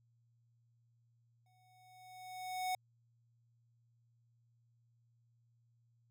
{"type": "tone with exponential growth", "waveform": "square", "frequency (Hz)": 740, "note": "F#5", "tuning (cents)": 0, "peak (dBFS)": -34, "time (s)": [1.46, 2.75], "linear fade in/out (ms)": 2, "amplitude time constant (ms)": 280, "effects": ["added 117 Hz sine -70 dBFS peak until 6.1 s"]}